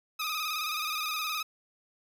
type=tone with vibrato; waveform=15% pulse; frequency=1244.5 Hz; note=D#6; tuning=in tune; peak=-24 dBFS; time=0.19-1.43 s; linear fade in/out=10 ms; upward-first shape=square; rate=19 Hz; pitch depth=46 cents each way; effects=10-bit